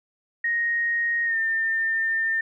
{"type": "tone with pitch glide", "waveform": "sine", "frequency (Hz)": [1869, 1803.3], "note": ["A#6", "A6"], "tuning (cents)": [4, 42], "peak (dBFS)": -21, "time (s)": [0.44, 2.41], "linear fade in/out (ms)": 5, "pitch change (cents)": -62, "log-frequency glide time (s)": [1.25, 1.37], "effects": []}